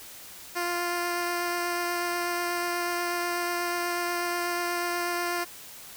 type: tone with vibrato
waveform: 10% pulse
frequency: 349.2 Hz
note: F4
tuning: in tune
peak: -19 dBFS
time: 0.55-5.45 s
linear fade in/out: 20 ms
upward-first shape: triangle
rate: 8.2 Hz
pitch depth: 10 cents each way
effects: white hiss -45 dBFS RMS until 5.96 s